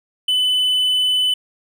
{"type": "tone", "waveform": "triangle", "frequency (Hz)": 3007, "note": "F#7", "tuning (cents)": 27, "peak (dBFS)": -13, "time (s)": [0.28, 1.34], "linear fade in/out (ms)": 5, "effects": []}